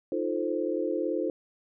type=chord; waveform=sine; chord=F dominant seventh; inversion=third; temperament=equal; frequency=311.1 / 349.2 / 440 / 523.3 Hz; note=Eb4 / F4 / A4 / C5; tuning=0 / 0 / 0 / 0 cents; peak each=-32 / -31 / -33 / -32 dBFS; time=0.12-1.3 s; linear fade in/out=2 ms; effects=none